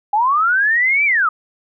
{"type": "linear two-way sweep", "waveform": "sine", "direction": "up then down", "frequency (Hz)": [800, 2367, 1204], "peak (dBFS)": -12, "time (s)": [0.13, 1.29], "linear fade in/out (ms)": 5, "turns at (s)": 1.05, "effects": []}